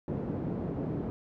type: band-pass noise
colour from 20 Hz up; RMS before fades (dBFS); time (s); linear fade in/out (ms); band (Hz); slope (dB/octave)
pink; -34; 0.08-1.1; 0; 130 to 370; 12
effects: none